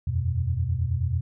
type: chord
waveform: sine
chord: E suspended second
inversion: none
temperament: equal with one note detuned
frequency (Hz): 82.41 / 91.65 / 123.47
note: E2 / F#2 / B2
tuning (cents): 0 / -16 / 0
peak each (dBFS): -27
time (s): 0.07-1.21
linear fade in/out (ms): 5
effects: none